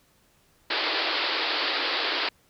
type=band-pass noise; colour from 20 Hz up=white; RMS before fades=-27 dBFS; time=0.7-2.29 s; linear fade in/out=5 ms; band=280 to 4800 Hz; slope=96 dB/octave; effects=pink hiss -63 dBFS RMS until 2.49 s